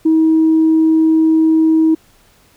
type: tone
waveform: sine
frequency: 319.3 Hz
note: D#4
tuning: 45 cents sharp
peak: -7 dBFS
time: 0.05-1.95 s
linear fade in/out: 10 ms
effects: tanh soft clip ceiling -4 dBFS + pink hiss -51 dBFS RMS until 2.56 s